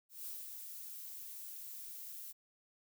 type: noise with ADSR envelope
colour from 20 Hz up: violet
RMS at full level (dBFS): -44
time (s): 0.09-2.33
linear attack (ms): 170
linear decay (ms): 200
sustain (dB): -4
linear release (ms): 21
effects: none